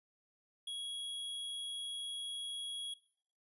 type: tone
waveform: square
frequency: 3322 Hz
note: G#7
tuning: in tune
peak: -40 dBFS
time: 0.67-2.94 s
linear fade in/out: 5 ms
effects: noise-tail reverb RT60 0.6 s tail -19 dB re dry + resampled to 24000 Hz